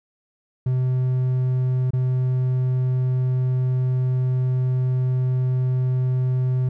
triangle tone with dropouts, 127.9 Hz, C3, 39 cents flat, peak -16 dBFS, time 0.66-6.69 s, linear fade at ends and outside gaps 5 ms, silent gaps 1.907-1.933 s, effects none

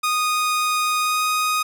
sawtooth tone with pitch glide, 1238 to 1246.6 Hz, D#6 to D#6, -9 to +3 cents, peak -15 dBFS, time 0.03-1.63 s, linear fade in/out 10 ms, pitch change +12 cents, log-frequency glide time 0.99-1.23 s, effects none

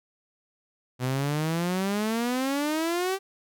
sawtooth exponential sweep, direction up, 123.9 to 392.9 Hz, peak -21 dBFS, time 0.99-3.19 s, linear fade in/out 50 ms, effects none

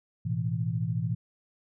sine chord, A suspended second, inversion none, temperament just, 110 / 123.75 / 165 Hz, A2 / B2 / E3, 0 / +4 / +2 cents, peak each -31 dBFS, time 0.25-1.15 s, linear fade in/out 10 ms, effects none

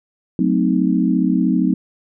sine chord, F# diminished seventh, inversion none, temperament equal with one note detuned, 185 / 220 / 257.3 / 311.1 Hz, F#3 / A3 / C4 / Eb4, 0 / 0 / -29 / 0 cents, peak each -18 / -21 / -18 / -20 dBFS, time 0.39-1.74 s, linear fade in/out 2 ms, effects none

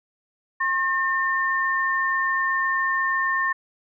sine tone pair together, 1075.5 / 1807 Hz, C6 / A6, +47 / +46 cents, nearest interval major sixth, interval 899 cents, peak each -24 / -22 dBFS, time 0.6-3.53 s, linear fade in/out 10 ms, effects none

